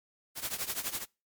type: noise with tremolo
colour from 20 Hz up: white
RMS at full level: -32 dBFS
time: 0.35-1.06 s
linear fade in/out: 50 ms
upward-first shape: triangle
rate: 12 Hz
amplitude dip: 90%
effects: noise-tail reverb RT60 0.3 s tail -26 dB re dry + MP3 96 kbps